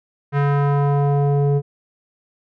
square tone with low-pass filter sweep, 142.5 Hz, C#3, 48 cents sharp, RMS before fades -17 dBFS, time 0.32-1.62 s, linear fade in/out 50 ms, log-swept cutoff 1700 to 460 Hz, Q 1.6, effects none

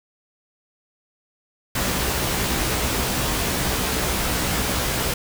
pink noise with comb filter, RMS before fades -23 dBFS, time 1.75-5.14 s, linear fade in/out 5 ms, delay 16 ms, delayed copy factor +0.55, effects none

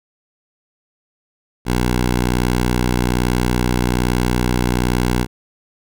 10% pulse tone, 61.2 Hz, B1, 15 cents flat, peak -7 dBFS, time 1.65-5.27 s, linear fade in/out 50 ms, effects none

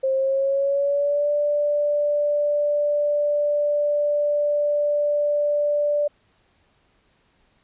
sine tone with pitch glide, 532 to 586.9 Hz, C5 to D5, +29 to -1 cents, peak -18 dBFS, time 0.03-6.08 s, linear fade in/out 10 ms, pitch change +170 cents, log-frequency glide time 0.14-1.3 s, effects pink hiss -63 dBFS RMS until 7.63 s + resampled to 8000 Hz

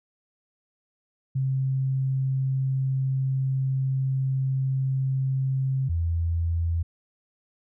sine tone pair in turn, 133.1 / 83.85 Hz, C3 / E2, +30 / +30 cents, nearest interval minor sixth, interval 800 cents, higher first, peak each -22 dBFS, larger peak neither, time 1.35-5.89 / 5.89-6.83 s, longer first, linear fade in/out 10 ms, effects none

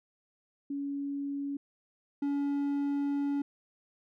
sine / triangle tone pair in turn, 281.4 / 283.4 Hz, C#4 / C#4, +26 / +38 cents, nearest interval unison, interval 12 cents, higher second, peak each -32 / -26 dBFS, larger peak second, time 0.7-1.57 / 2.22-3.42 s, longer second, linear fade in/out 5 ms, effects none

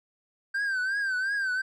triangle tone with vibrato, 1568 Hz, G6, in tune, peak -24 dBFS, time 0.54-1.62 s, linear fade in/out 10 ms, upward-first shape triangle, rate 2.8 Hz, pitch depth 110 cents each way, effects resampled to 24000 Hz

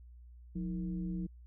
sine tone with frequency modulation, 178.6 Hz, F3, 39 cents sharp, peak -34 dBFS, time 0.55-1.27 s, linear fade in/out 10 ms, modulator 141 Hz, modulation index 0.7, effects added 60 Hz sine -51 dBFS peak until 1.46 s

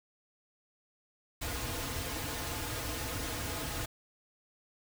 pink noise with comb filter, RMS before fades -37 dBFS, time 1.41-3.86 s, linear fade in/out 10 ms, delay 5.2 ms, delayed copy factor -0.9, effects none

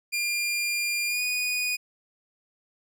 sawtooth tone with pitch glide, 2400 to 2470 Hz, D7 to D#7, +37 to -13 cents, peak -22 dBFS, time 0.12-1.77 s, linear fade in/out 20 ms, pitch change +50 cents, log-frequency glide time 1.07-1.22 s, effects none

